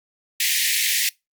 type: high-pass noise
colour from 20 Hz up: pink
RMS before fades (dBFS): -21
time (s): 0.4-1.09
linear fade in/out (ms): 2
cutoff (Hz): 1800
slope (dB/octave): 96
effects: noise-tail reverb RT60 0.2 s tail -22 dB re dry + Opus 48 kbps